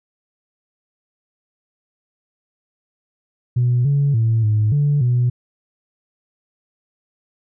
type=tone with pitch steps; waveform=sine; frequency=122.6 / 141.7 / 113 / 106.9 / 145.1 / 122.8 Hz; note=B2 / C#3 / A2 / A2 / D3 / B2; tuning=-12 / +38 / +47 / -49 / -21 / -9 cents; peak=-12 dBFS; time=3.56-5.3 s; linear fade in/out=10 ms; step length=290 ms; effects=tanh soft clip ceiling -10 dBFS